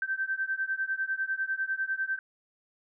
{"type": "beating tone pair", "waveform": "sine", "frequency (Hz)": [1551, 1561], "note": ["G6", "G6"], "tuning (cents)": [-19, -8], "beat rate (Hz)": 10, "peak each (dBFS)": [-31, -32], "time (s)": [0.02, 2.19], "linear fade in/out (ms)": 2, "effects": []}